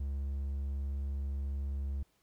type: tone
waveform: triangle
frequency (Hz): 69.3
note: C#2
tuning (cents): 0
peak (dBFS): -31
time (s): 0-2.03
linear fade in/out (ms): 5
effects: pink hiss -73 dBFS RMS until 2.22 s